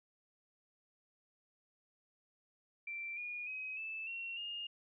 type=tone with pitch steps; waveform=sine; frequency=2349 / 2439 / 2532 / 2629 / 2730 / 2834 Hz; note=D7 / D#7 / D#7 / E7 / F7 / F7; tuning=0 / -35 / +30 / -5 / -40 / +25 cents; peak=-40 dBFS; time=2.87-4.67 s; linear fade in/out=5 ms; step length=300 ms; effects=none